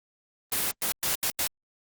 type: noise bursts at uneven times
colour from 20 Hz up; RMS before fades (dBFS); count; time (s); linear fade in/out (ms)
white; -27; 5; 0.52-0.71 / 0.82-0.92 / 1.03-1.15 / 1.23-1.3 / 1.39-1.47; 0
effects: Opus 24 kbps